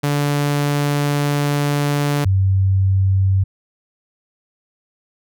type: tone pair in turn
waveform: sawtooth / sine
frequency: 144.7 / 95.96 Hz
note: D3 / G2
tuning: -25 / -36 cents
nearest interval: perfect fifth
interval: 711 cents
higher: first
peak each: -12 dBFS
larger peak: neither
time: 0.03-2.25 / 2.25-3.44 s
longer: first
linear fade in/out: 10 ms
effects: none